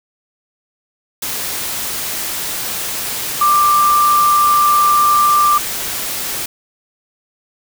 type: tone in noise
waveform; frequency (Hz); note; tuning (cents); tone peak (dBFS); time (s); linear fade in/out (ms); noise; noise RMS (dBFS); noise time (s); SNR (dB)
sine; 1183; D6; +12; -9; 3.41-5.58; 5; white; -22; 1.22-6.46; +10
effects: none